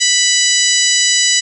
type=harmonic tone; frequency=987.8 Hz; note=B5; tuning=in tune; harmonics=2 / 3 / 4 / 5 / 6 / 7 / 8; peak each=-18 / -18 / -18 / -18 / -18 / -18 / -18 dBFS; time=0-1.41 s; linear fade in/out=20 ms; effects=none